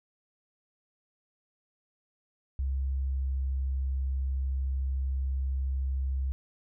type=tone with pitch glide; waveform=sine; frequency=67 to 66.54 Hz; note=C2 to C2; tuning=+42 to +30 cents; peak=-27 dBFS; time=2.59-6.32 s; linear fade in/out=0 ms; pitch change=-12 cents; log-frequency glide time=2.93-3.27 s; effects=none